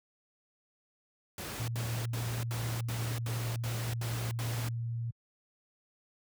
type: noise bursts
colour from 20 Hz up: pink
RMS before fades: -40 dBFS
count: 9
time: 1.38-4.688 s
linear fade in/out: 2 ms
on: 300 ms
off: 76 ms
type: tone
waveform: sine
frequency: 116.54 Hz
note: A#2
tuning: in tune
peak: -32 dBFS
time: 1.59-5.11 s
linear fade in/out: 10 ms
effects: high-pass 60 Hz 12 dB/octave